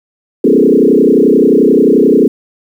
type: tone with frequency modulation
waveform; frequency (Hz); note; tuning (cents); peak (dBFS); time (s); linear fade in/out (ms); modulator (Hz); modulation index
sine; 341.9; F4; -37; -4; 0.44-2.28; 5; 31.4; 3.7
effects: 7-bit